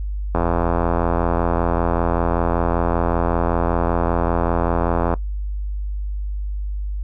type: click train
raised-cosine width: 1 ms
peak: -5 dBFS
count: 409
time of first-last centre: 0.35-5.139 s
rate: 85.2 Hz
effects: noise-tail reverb RT60 0.1 s tail -19 dB re dry + added 50 Hz sine -22 dBFS peak until 7.03 s